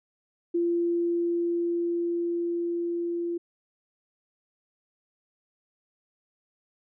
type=tone with level ramp; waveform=sine; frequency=343.1 Hz; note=F4; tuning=31 cents flat; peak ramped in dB=-22 to -27 dBFS; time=0.54-3.38 s; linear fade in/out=10 ms; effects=none